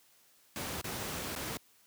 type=noise with dropouts; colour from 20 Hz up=pink; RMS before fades=-38 dBFS; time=0.56-1.57 s; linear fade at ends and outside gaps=0 ms; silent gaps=0.813-0.843 / 1.352-1.361 s; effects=white hiss -65 dBFS RMS until 1.86 s + high-pass 80 Hz 12 dB/octave